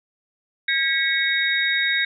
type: tone cluster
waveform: sine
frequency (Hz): 1623 / 1936 / 2207 / 3761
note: G#6 / B6 / C#7 / A#7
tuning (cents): -40 / -35 / -8 / +15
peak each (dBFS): -24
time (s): 0.68-2.05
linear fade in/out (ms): 5
effects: none